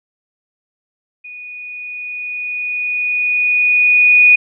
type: tone with level ramp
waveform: sine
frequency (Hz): 2468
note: D#7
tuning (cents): -15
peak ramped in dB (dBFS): -30 to -4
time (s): 1.24-4.36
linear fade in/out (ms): 10
effects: none